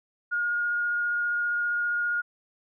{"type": "tone with vibrato", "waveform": "sine", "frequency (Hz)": 1429, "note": "F6", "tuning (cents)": 39, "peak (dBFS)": -24, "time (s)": [0.31, 2.22], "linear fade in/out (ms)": 20, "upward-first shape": "triangle", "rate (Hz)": 15, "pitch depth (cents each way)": 9, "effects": []}